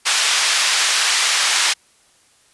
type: band-pass noise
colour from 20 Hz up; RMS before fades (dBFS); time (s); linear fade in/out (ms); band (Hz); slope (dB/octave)
white; -17; 0.05-1.74; 20; 1100 to 5800; 12
effects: white hiss -55 dBFS RMS until 2.53 s + resampled to 24000 Hz